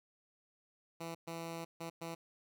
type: tone bursts at uneven times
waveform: 10% pulse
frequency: 166.2 Hz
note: E3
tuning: 15 cents sharp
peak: -33 dBFS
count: 4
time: 1-1.15 / 1.27-1.65 / 1.8-1.9 / 2.01-2.15 s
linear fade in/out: 10 ms
effects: none